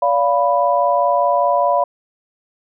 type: chord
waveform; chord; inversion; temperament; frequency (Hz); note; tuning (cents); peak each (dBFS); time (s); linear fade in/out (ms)
sine; B diminished; first; equal with one note detuned; 573.6 / 698.5 / 987.8; D5 / F5 / B5; -41 / 0 / 0; -17; 0.02-1.84; 5
effects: none